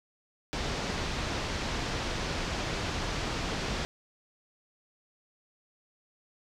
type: low-pass noise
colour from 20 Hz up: pink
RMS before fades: -33 dBFS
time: 0.53-3.85 s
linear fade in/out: 0 ms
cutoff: 6000 Hz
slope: 24 dB/octave
effects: none